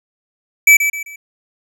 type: tone with echo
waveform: square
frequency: 2306 Hz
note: D7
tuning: 32 cents flat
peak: -5 dBFS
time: 0.67-0.77 s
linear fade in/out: 5 ms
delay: 130 ms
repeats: 3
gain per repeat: -9 dB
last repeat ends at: 1.16 s
effects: none